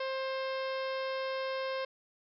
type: harmonic tone with a mistuned harmonic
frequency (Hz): 529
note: C5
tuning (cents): +19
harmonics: 1 / 2 / 3 / 4 / 5 / 6 / 7 / 8 / 9 / 10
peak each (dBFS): -34 / -40 / -44 / -46 / -48 / -50 / -51 / -52 / -53 / -54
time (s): 0-1.85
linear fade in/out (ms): 5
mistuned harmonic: 9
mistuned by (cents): +35
effects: none